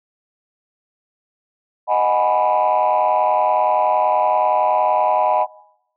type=chord; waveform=sine; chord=G# minor seventh; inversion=second; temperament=equal; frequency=622.3 / 740 / 830.6 / 987.8 Hz; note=D#5 / F#5 / G#5 / B5; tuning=0 / 0 / 0 / 0 cents; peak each=-18 dBFS; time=1.87-5.47 s; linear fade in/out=50 ms; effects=noise-tail reverb RT60 0.8 s tail -21 dB re dry + tanh soft clip ceiling -8 dBFS